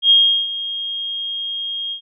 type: tone with ADSR envelope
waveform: sine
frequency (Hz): 3245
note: G#7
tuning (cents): -41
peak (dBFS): -7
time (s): 0.02-2.01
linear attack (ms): 81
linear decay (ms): 370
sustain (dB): -15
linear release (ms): 91
effects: none